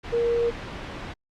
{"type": "tone in noise", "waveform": "sine", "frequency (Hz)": 470, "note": "A#4", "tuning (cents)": 14, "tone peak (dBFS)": -20, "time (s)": [0.12, 0.51], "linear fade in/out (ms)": 20, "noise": "pink", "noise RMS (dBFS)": -35, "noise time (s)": [0.03, 1.14], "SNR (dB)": 12, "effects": ["low-pass 3000 Hz 12 dB/octave", "Opus 48 kbps"]}